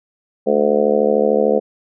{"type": "harmonic tone with a mistuned harmonic", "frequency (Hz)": 73.42, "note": "D2", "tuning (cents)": 0, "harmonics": [3, 4, 5, 6, 7, 8, 9, 10], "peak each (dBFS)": [-21, -27, -24, -17, -16, -26, -23, -27], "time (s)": [0.46, 1.6], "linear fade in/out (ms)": 20, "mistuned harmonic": 3, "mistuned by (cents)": -51, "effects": []}